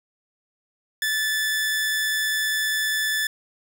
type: tone with amplitude modulation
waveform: sawtooth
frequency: 1745 Hz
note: A6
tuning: 15 cents flat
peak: -17 dBFS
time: 1.02-3.27 s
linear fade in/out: 2 ms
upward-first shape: sine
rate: 160 Hz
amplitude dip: 25%
effects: none